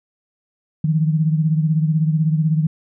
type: beating tone pair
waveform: sine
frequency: 155.56 / 171.56 Hz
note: D#3 / F3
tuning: 0 / -31 cents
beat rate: 16 Hz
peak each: -15 / -22 dBFS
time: 0.84-2.67 s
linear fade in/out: 5 ms
effects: none